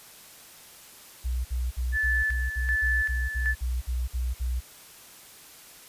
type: tone bursts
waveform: sine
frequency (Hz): 61.9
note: B1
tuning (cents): +5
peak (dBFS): -25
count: 13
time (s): 1.24-4.606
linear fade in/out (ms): 20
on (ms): 210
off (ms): 53
type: tone with tremolo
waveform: sine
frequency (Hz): 1744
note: A6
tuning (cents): -16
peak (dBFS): -23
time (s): 1.92-3.55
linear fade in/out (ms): 50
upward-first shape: square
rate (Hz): 1.3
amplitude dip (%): 60
effects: white hiss -49 dBFS RMS until 5.88 s + resampled to 32000 Hz